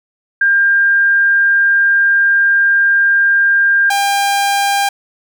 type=tone pair in turn; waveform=sine / sawtooth; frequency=1600 / 800 Hz; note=G6 / G5; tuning=+35 / +35 cents; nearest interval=octave; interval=1200 cents; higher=first; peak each=-8 dBFS; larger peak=neither; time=0.41-3.9 / 3.9-4.89 s; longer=first; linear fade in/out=5 ms; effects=none